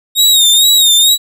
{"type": "tone with vibrato", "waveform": "sawtooth", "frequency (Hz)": 3729, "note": "A#7", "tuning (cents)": 0, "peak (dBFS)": -3, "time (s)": [0.15, 1.18], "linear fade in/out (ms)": 50, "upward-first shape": "sine", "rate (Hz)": 2.2, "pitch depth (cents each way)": 77, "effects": []}